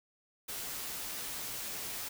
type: noise with comb filter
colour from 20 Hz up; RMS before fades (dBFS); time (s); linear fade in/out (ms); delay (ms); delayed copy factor
white; -40; 0.48-2.09; 10; 13; -0.5
effects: none